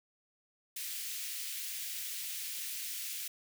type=high-pass noise; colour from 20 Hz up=white; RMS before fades=-40 dBFS; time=0.76-3.28 s; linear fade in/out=5 ms; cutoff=2000 Hz; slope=24 dB/octave; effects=none

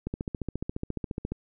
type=click train; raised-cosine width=3 ms; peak=-18 dBFS; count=19; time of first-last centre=0.07-1.32 s; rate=14.4 Hz; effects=none

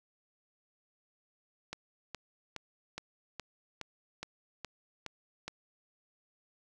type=click train; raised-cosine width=0.2 ms; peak=-22 dBFS; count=10; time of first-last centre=1.73-5.48 s; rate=2.4 Hz; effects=none

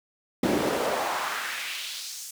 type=noise with high-pass filter sweep; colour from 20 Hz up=brown; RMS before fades=-29 dBFS; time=0.43-2.31 s; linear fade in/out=5 ms; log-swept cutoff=250 to 7300 Hz; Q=1.7; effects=none

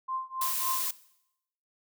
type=tone with tremolo; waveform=sine; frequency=1046.5 Hz; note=C6; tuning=in tune; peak=-28 dBFS; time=0.08-0.89 s; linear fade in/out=10 ms; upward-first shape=triangle; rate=3.6 Hz; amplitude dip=100%
type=noise; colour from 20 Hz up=blue; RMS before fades=-31 dBFS; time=0.41-0.91 s; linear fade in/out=5 ms
effects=noise-tail reverb RT60 0.8 s tail -19 dB re dry

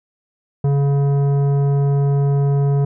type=tone with tanh clipping; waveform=sine; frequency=140.7 Hz; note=C#3; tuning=26 cents sharp; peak=-15 dBFS; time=0.64-2.85 s; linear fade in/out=5 ms; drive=12 dB; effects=none

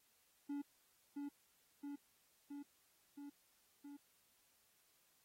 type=tone with echo; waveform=triangle; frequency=285.5 Hz; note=D4; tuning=49 cents flat; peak=-39 dBFS; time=0.49-0.62 s; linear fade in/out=10 ms; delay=670 ms; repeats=5; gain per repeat=-2 dB; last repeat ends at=3.97 s; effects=white hiss -75 dBFS RMS until 5.24 s + AAC 48 kbps

